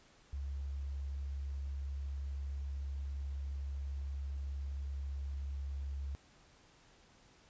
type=tone; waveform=sine; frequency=69.3 Hz; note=C#2; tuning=in tune; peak=-37 dBFS; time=0.33-6.15 s; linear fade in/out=0 ms; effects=pink hiss -64 dBFS RMS until 7.49 s + resampled to 16000 Hz